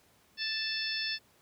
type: harmonic tone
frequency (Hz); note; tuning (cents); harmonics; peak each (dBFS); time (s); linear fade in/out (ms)
880; A5; 0; 2 / 3 / 4 / 5 / 6; -38 / -39 / -39 / -38 / -36; 0.37-1.19; 50
effects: pink hiss -65 dBFS RMS until 1.41 s + high-pass 80 Hz 12 dB/octave